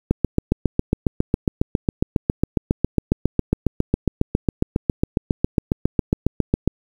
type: click train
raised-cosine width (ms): 3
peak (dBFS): -3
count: 49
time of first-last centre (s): 0.11-6.676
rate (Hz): 7.31
effects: 7-bit